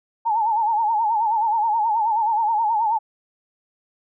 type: tone with vibrato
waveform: sine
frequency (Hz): 880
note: A5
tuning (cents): 0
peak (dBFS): -17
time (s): 0.25-2.99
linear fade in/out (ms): 20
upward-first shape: sine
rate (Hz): 9.4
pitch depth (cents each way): 99
effects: none